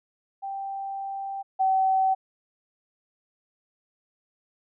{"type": "tone pair in turn", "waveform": "sine", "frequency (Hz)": [784, 763.4], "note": ["G5", "G5"], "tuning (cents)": [0, -46], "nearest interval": "unison", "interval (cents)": 46, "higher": "first", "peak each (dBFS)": [-30, -19], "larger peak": "second", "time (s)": [[0.42, 1.43], [1.59, 2.15]], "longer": "first", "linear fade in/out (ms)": 20, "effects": []}